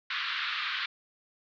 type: band-pass noise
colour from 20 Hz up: pink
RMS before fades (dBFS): -33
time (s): 0.1-0.86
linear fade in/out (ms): 5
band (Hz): 1200 to 4200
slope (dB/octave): 48
effects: none